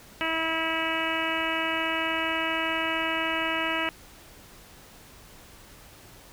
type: harmonic tone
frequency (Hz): 324.3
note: E4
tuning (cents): -28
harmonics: 1 / 2 / 3 / 4 / 5 / 6 / 7 / 8 / 9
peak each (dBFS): -34 / -34 / -34 / -34 / -34 / -34 / -34 / -34 / -34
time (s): 0.21-3.89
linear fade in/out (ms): 0
effects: pink hiss -50 dBFS RMS until 6.32 s